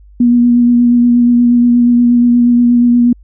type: tone with vibrato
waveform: sine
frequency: 240.8 Hz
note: B3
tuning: 44 cents flat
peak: -5 dBFS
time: 0.2-3.13 s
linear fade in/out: 5 ms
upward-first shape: sine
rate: 8.4 Hz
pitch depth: 17 cents each way
effects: added 50 Hz sine -37 dBFS peak until 3.23 s